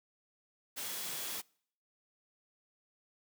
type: tone in noise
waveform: sine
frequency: 3353 Hz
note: G#7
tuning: 16 cents sharp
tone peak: -51 dBFS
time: 0.83-1.39 s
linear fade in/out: 20 ms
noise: white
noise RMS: -40 dBFS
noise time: 0.76-1.42 s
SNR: -14 dB
effects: noise-tail reverb RT60 0.6 s tail -26 dB re dry + high-pass 150 Hz 12 dB/octave